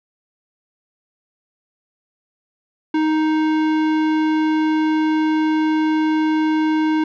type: tone with tanh clipping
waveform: sine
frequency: 312 Hz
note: D#4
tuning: 5 cents sharp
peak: -17 dBFS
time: 2.94-7.04 s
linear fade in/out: 5 ms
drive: 17 dB
effects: none